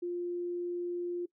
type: tone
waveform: sine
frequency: 350.8 Hz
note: F4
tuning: 8 cents sharp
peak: -32 dBFS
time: 0.02-1.26 s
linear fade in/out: 10 ms
effects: noise-tail reverb RT60 0.1 s tail -20 dB re dry